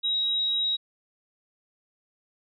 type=tone; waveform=sine; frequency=3824 Hz; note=A#7; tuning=43 cents sharp; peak=-23 dBFS; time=0.03-0.77 s; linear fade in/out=20 ms; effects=none